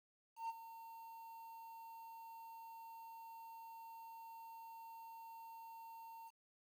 triangle tone with ADSR envelope, 911 Hz, A#5, 40 cents flat, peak -37 dBFS, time 0.36-6.31 s, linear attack 130 ms, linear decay 30 ms, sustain -13 dB, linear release 40 ms, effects 11-bit

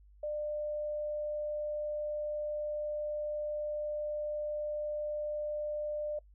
sine tone, 598 Hz, D5, 31 cents sharp, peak -33 dBFS, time 0.23-6.19 s, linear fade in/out 5 ms, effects noise-tail reverb RT60 0.1 s tail -23 dB re dry + added 50 Hz sine -56 dBFS peak until 6.34 s

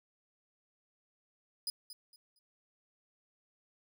sawtooth tone with echo, 4978 Hz, D#8, in tune, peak -31 dBFS, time 1.67-1.7 s, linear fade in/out 2 ms, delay 230 ms, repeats 3, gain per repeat -12 dB, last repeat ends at 2.39 s, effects none

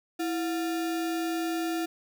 sine tone with sample-and-hold, 330 Hz, E4, 2 cents sharp, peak -27 dBFS, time 0.19-1.86 s, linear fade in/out 10 ms, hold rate 1050 Hz, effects none

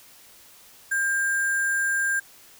sine tone with sample-and-hold, 1600 Hz, G6, 35 cents sharp, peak -21 dBFS, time 0.91-2.2 s, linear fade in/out 10 ms, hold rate 8820 Hz, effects white hiss -51 dBFS RMS until 2.59 s

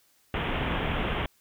pink low-pass noise, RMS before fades -29 dBFS, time 0.34-1.26 s, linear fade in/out 2 ms, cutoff 3400 Hz, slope 96 dB/octave, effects white hiss -65 dBFS RMS until 1.4 s

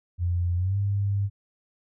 sine tone with pitch glide, 87.7 to 100.16 Hz, F2 to G2, +8 to +38 cents, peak -22 dBFS, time 0.18-1.3 s, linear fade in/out 50 ms, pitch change +230 cents, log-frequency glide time 0.56-0.77 s, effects none

